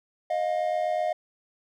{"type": "tone pair together", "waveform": "triangle", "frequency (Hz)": [622.3, 710.2], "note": ["D#5", "F5"], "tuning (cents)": [0, 29], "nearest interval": "major second", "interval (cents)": 229, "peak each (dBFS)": -25, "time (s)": [0.3, 1.13], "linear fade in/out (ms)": 5, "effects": []}